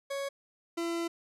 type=tone pair in turn; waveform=40% pulse; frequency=555 / 337.2 Hz; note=C#5 / E4; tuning=+2 / +39 cents; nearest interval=major sixth; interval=863 cents; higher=first; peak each=-32 / -30 dBFS; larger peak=second; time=0.1-0.29 / 0.77-1.08 s; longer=second; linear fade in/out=10 ms; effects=low-pass 11000 Hz 12 dB/octave